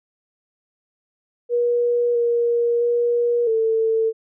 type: tone with pitch steps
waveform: sine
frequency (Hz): 480.1 / 472.7 / 477 / 446.8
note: B4 / A#4 / A#4 / A4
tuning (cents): -49 / +24 / +40 / +27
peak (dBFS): -16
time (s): 1.49-4.13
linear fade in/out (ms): 50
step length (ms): 660
effects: none